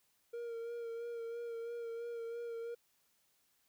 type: tone with vibrato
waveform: triangle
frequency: 466.2 Hz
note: A#4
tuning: in tune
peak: -38 dBFS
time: 0.33-2.75 s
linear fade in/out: 10 ms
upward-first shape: sine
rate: 3 Hz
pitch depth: 27 cents each way
effects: white hiss -75 dBFS RMS until 3.68 s